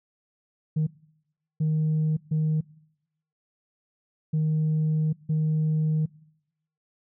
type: tone bursts at uneven times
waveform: sine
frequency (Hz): 155.56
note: D#3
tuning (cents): 0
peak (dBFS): -19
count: 5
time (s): 0.76-0.87 / 1.6-2.17 / 2.31-2.61 / 4.33-5.13 / 5.29-6.06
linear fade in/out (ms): 10
effects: noise-tail reverb RT60 0.8 s tail -23 dB re dry + tanh soft clip ceiling -19 dBFS